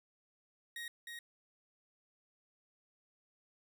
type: tone with echo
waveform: 30% pulse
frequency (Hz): 1880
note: A#6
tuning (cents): +14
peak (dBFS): -39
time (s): 0.76-0.88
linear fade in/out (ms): 2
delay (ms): 310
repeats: 1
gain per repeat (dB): -3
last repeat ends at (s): 1.19
effects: none